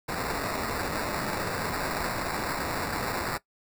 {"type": "noise with sample-and-hold", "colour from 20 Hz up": "white", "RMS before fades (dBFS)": -31, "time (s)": [0.08, 3.38], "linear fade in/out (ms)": 10, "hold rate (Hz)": 3150, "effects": ["noise-tail reverb RT60 0.1 s tail -19 dB re dry"]}